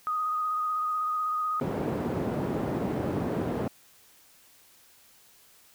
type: tone with vibrato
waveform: sine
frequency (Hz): 1244.5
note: D#6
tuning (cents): 0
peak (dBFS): -26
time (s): 0.07-1.6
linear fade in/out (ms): 0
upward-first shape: square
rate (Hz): 16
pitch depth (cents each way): 17
type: band-pass noise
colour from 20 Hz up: white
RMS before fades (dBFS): -30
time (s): 1.61-3.68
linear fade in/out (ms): 2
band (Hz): 110 to 410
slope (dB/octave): 12
effects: white hiss -58 dBFS RMS until 5.74 s